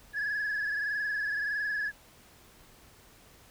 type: tone with frequency modulation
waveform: sine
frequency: 1687 Hz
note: G#6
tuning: 27 cents sharp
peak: -27 dBFS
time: 0.13-1.92 s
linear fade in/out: 50 ms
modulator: 21.6 Hz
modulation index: 2.2
effects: tanh soft clip ceiling -27 dBFS + pink hiss -57 dBFS RMS until 3.5 s